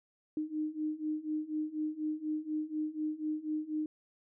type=beating tone pair; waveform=sine; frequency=305.3 / 309.4 Hz; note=D#4 / D#4; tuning=-33 / -10 cents; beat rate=4.1 Hz; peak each=-37 / -35 dBFS; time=0.37-3.86 s; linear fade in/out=2 ms; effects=none